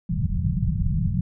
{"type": "low-pass noise", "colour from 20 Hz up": "white", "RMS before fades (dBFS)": -23, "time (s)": [0.09, 1.21], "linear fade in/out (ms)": 5, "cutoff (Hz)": 190, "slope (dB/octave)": 96, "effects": []}